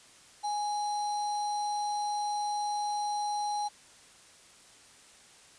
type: tone with sample-and-hold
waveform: sine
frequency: 830.6 Hz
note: G#5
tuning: in tune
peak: -29 dBFS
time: 0.43-3.69 s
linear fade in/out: 20 ms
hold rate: 4900 Hz
effects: white hiss -56 dBFS RMS until 5.58 s + resampled to 22050 Hz